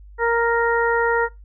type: harmonic tone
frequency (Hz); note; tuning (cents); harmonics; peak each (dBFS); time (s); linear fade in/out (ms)
466.2; A#4; 0; 1 / 2 / 3 / 4; -19 / -22 / -24 / -25; 0.18-1.29; 50
effects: noise-tail reverb RT60 0.2 s tail -22 dB re dry + added 50 Hz sine -40 dBFS peak until 1.44 s